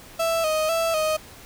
35% pulse tone with vibrato, 642 Hz, E5, 46 cents flat, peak -19 dBFS, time 0.19-1.17 s, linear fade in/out 10 ms, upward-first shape square, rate 2 Hz, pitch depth 50 cents each way, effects pink hiss -45 dBFS RMS until 1.45 s

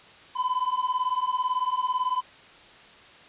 triangle beating tone pair, 1000 / 1018 Hz, B5 / C6, +21 / -48 cents, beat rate 18 Hz, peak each -25 dBFS, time 0.35-2.22 s, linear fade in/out 20 ms, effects white hiss -50 dBFS RMS until 3.28 s + resampled to 8000 Hz

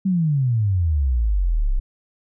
sine exponential sweep, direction down, 196.7 to 30.57 Hz, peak -16 dBFS, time 0.05-1.8 s, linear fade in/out 10 ms, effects none

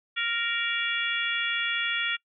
harmonic tone with a mistuned harmonic, 466.2 Hz, A#4, in tune, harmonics 3 / 4 / 5 / 6 / 7, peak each -32 / -32 / -32 / -32 / -32 dBFS, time 0.16-2.17 s, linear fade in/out 20 ms, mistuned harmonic 7, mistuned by +57 cents, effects noise-tail reverb RT60 0.1 s tail -25 dB re dry

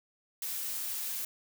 blue noise, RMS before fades -36 dBFS, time 0.42-1.25 s, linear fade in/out 2 ms, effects none

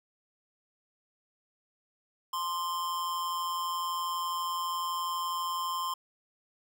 square tone with amplitude modulation, 1046.5 Hz, C6, in tune, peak -29 dBFS, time 2.33-5.94 s, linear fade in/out 5 ms, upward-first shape sine, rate 172 Hz, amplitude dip 50%, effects none

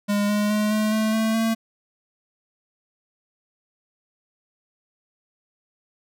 square tone with pitch steps, 204.6 / 207.8 / 211.1 / 214.4 / 217.8 / 221.2 / 224.7 Hz, G#3 / G#3 / G#3 / A3 / A3 / A3 / A3, -26 / +1 / +29 / -45 / -17 / +9 / +37 cents, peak -20 dBFS, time 0.08-1.55 s, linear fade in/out 20 ms, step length 210 ms, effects none

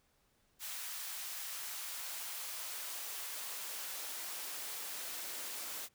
white noise with high-pass filter sweep, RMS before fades -43 dBFS, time 0.59-5.89 s, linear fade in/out 50 ms, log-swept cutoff 1100 to 290 Hz, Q 0.76, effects pink hiss -74 dBFS RMS until 5.94 s

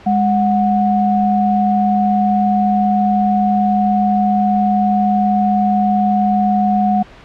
sine tone pair together, 205.7 / 733 Hz, G#3 / F#5, -16 / -16 cents, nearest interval octave + minor seventh, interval 2200 cents, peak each -14 dBFS, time 0.06-7.03 s, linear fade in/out 10 ms, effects pink hiss -40 dBFS RMS until 7.24 s + low-pass 3000 Hz 12 dB/octave

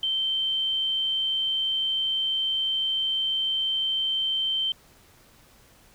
sine tone, 3113 Hz, G7, 13 cents flat, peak -23 dBFS, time 0.03-4.72 s, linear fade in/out 2 ms, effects pink hiss -56 dBFS RMS until 5.94 s

